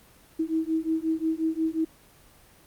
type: beating tone pair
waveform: sine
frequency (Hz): 318.5 / 324.1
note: D#4 / E4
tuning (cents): +41 / -29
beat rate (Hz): 5.6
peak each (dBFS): -27 / -27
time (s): 0.39-1.85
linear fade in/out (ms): 10
effects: pink hiss -55 dBFS RMS until 2.66 s + Opus 24 kbps